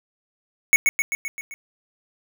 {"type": "tone with echo", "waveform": "square", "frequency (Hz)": 2217, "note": "C#7", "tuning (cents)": 0, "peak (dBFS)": -11, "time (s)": [0.73, 0.76], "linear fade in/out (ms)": 0, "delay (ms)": 130, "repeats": 6, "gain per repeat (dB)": -4, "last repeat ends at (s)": 1.54, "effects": []}